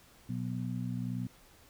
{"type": "harmonic tone", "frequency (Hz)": 61.4, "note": "B1", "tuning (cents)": -9, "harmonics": [2, 3, 4], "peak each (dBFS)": [-36, -38, -39], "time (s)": [0.29, 1.27], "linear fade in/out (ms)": 5, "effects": ["pink hiss -60 dBFS RMS until 1.69 s"]}